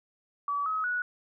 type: tone with pitch steps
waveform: sine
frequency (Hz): 1145 / 1276 / 1467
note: D6 / D#6 / F#6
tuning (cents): -44 / +43 / -15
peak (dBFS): -27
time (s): 0.48-1.02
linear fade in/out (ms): 2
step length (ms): 180
effects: none